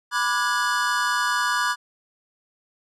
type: chord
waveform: square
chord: G# half-diminished seventh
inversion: first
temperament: equal with one note detuned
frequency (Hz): 987.8 / 1174.7 / 1451.2 / 1661.2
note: B5 / D6 / F#6 / G#6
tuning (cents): 0 / 0 / -34 / 0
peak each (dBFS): -27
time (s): 0.11-1.76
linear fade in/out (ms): 50
effects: low-pass 9000 Hz 12 dB/octave